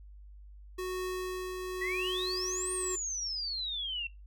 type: tone with tremolo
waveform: square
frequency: 368.5 Hz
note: F#4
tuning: 7 cents flat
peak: -33 dBFS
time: 0.78-2.96 s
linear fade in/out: 10 ms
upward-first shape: triangle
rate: 0.96 Hz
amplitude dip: 35%
type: exponential two-way sweep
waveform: sine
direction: up then down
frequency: 1881 to 8870 to 2688 Hz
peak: -33 dBFS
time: 1.81-4.07 s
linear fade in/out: 5 ms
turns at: 2.72 s
effects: noise-tail reverb RT60 0.2 s tail -19 dB re dry + added 50 Hz sine -48 dBFS peak until 4.26 s